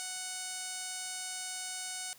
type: tone with low-pass filter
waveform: 5% pulse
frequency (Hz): 740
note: F#5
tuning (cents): 0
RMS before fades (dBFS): -40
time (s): 0-2.13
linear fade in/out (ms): 0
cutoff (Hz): 9100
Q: 2.7
effects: white hiss -58 dBFS RMS until 2.18 s